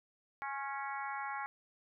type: harmonic tone with a mistuned harmonic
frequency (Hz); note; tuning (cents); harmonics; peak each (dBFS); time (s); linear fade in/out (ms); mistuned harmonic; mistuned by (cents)
277.2; C#4; 0; 3 / 4 / 5 / 6 / 7 / 8; -41 / -43 / -45 / -47 / -48 / -49; 0.42-1.46; 0; 4; -29
effects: none